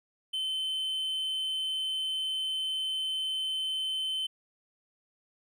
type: tone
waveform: triangle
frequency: 3069 Hz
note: G7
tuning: 37 cents flat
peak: -28 dBFS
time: 0.33-4.27 s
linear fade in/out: 10 ms
effects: none